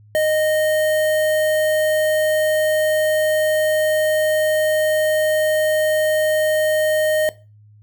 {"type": "tone with notch filter", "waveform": "square", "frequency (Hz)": 618, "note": "D#5", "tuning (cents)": -12, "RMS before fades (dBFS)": -17, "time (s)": [0.15, 7.29], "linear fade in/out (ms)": 0, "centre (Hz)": 5100, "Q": 1.1, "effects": ["noise-tail reverb RT60 0.3 s tail -18 dB re dry", "added 105 Hz sine -45 dBFS peak until 7.82 s"]}